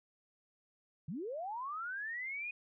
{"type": "linear sweep", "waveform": "sine", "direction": "up", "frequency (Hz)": [130.81, 2497], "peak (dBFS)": -38, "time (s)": [1.08, 2.51], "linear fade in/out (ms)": 5, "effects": []}